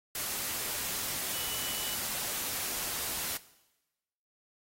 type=tone in noise; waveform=sine; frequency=2960 Hz; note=F#7; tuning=in tune; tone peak=-42 dBFS; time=1.33-1.95 s; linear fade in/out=2 ms; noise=white; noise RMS=-35 dBFS; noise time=0.15-3.37 s; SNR=-10 dB; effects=noise-tail reverb RT60 1.0 s tail -18 dB re dry + AAC 48 kbps